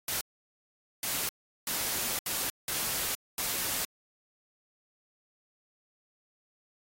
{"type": "noise bursts at uneven times", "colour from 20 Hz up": "white", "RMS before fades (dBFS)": -32, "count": 6, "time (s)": [[0.08, 0.21], [1.03, 1.29], [1.67, 2.19], [2.26, 2.5], [2.68, 3.15], [3.38, 3.85]], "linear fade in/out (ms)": 2, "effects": ["AAC 48 kbps"]}